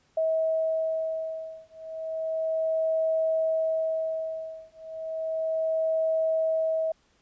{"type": "beating tone pair", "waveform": "sine", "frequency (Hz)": [642, 642.33], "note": ["E5", "E5"], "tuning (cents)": [-46, -45], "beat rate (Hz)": 0.33, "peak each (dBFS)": -28, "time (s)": [0.17, 6.92], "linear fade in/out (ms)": 5, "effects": ["pink hiss -66 dBFS RMS until 7.21 s", "resampled to 16000 Hz"]}